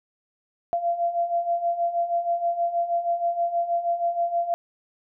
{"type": "beating tone pair", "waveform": "sine", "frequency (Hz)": [683, 689.3], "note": ["F5", "F5"], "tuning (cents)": [-39, -23], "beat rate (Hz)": 6.3, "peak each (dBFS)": [-28, -23], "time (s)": [0.73, 4.54], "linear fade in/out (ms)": 0, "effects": []}